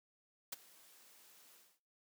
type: noise with ADSR envelope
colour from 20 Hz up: white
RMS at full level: -40 dBFS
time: 0.52-1.8 s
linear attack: 7 ms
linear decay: 20 ms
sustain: -23 dB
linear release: 250 ms
effects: noise-tail reverb RT60 0.5 s tail -24 dB re dry + high-pass 200 Hz 12 dB/octave